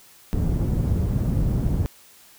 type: low-pass noise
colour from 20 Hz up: white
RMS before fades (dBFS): -22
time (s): 0.33-1.86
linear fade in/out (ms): 0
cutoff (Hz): 130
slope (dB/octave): 12
effects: white hiss -51 dBFS RMS until 2.38 s